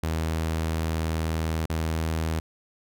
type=tone with dropouts; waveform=sawtooth; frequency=80.4 Hz; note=E2; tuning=43 cents flat; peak=-21 dBFS; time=0.03-2.4 s; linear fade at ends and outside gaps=5 ms; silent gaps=1.658-1.698 s; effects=none